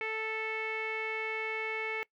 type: tone with low-pass filter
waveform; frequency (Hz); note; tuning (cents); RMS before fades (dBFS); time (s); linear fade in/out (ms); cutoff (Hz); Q
sawtooth; 440; A4; 0; -35; 0.01-2.03; 0; 2300; 8.7
effects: noise-tail reverb RT60 0.1 s tail -23 dB re dry